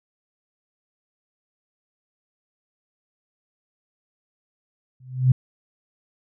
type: tone with exponential growth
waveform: sine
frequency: 128.4 Hz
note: C3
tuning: 32 cents flat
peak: -9 dBFS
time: 5-5.32 s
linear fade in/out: 5 ms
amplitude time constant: 69 ms
effects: none